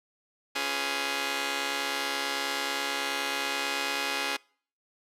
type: chord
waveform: 5% pulse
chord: C# dominant seventh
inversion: none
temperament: just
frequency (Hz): 277.2 / 346.5 / 415.8 / 498.9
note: C#4 / E#4 / G#4 / B4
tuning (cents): 0 / -14 / +2 / +17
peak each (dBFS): -23 / -27 / -23 / -25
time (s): 0.55-4.37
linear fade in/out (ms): 10
effects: noise-tail reverb RT60 0.5 s tail -26 dB re dry + low-pass 11000 Hz 12 dB/octave